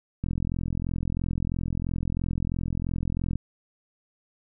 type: click train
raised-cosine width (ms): 5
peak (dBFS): -16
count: 135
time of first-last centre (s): 0.24-3.356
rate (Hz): 43
effects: none